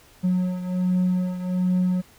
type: beating tone pair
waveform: triangle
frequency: 181.9 / 183.2 Hz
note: F#3 / F#3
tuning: -29 / -17 cents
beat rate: 1.3 Hz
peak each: -19 / -24 dBFS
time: 0.23-2.02 s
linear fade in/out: 20 ms
effects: tanh soft clip ceiling -11 dBFS + pink hiss -53 dBFS RMS until 2.18 s